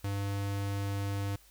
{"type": "tone", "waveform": "square", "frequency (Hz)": 99.8, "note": "G2", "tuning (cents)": 32, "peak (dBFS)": -32, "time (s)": [0.04, 1.36], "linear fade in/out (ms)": 5, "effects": ["added 50 Hz sine -62 dBFS peak until 1.5 s", "white hiss -61 dBFS RMS until 1.5 s"]}